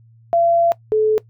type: tone pair in turn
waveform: sine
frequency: 680 / 432 Hz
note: F5 / A4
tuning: -46 / -32 cents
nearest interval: minor sixth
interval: 786 cents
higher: first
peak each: -12 dBFS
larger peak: neither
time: 0.33-0.72 / 0.92-1.18 s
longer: first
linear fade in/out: 0 ms
effects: noise-tail reverb RT60 0.1 s tail -20 dB re dry + added 114 Hz sine -46 dBFS peak until 1.29 s